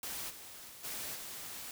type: noise with level steps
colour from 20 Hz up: white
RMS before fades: -41 / -50 / -52 / -41 / -45 dBFS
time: 0.03-1.71 s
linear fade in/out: 2 ms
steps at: 0.29 / 0.68 / 0.83 / 1.14 s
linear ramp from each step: 20 ms
effects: none